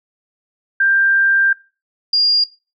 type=tone pair in turn; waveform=sine; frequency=1585 / 4819 Hz; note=G6 / D8; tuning=+19 / +44 cents; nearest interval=octave + perfect fifth; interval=1925 cents; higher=second; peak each=-11 dBFS; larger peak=neither; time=0.8-1.53 / 2.13-2.44 s; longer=first; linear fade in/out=5 ms; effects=noise-tail reverb RT60 0.3 s tail -19 dB re dry